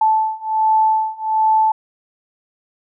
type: beating tone pair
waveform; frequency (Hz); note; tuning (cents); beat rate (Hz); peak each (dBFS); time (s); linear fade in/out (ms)
sine; 874 / 875.3; A5 / A5; -12 / -9; 1.3; -17 / -16; 0.01-1.72; 5
effects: none